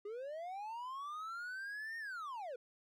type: linear two-way sweep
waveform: triangle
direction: up then down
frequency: 397.6 to 1850 to 463.8 Hz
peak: -40 dBFS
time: 0.05-2.56 s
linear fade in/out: 5 ms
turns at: 1.98 s
effects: none

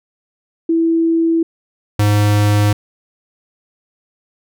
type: tone pair in turn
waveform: sine / square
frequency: 329.6 / 103.82 Hz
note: E4 / G#2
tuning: 0 / 0 cents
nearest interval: octave + minor sixth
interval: 2000 cents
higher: first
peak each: -11 dBFS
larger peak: neither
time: 0.69-1.43 / 1.99-2.73 s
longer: neither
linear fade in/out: 5 ms
effects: none

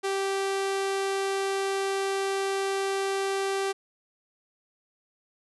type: tone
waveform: sawtooth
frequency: 390.3 Hz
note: G4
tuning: 8 cents flat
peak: -22 dBFS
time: 0.03-3.73 s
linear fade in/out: 20 ms
effects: resampled to 24000 Hz

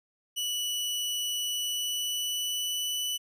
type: tone with pitch glide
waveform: sawtooth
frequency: 2953 to 2977 Hz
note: F#7 to F#7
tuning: -4 to +10 cents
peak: -26 dBFS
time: 0.36-3.18 s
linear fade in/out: 20 ms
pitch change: +14 cents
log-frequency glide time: 1.39-3.06 s
effects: none

